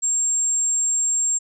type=tone; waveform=sine; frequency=7459 Hz; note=A#8; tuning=in tune; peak=-18 dBFS; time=0.02-1.39 s; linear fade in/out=20 ms; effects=none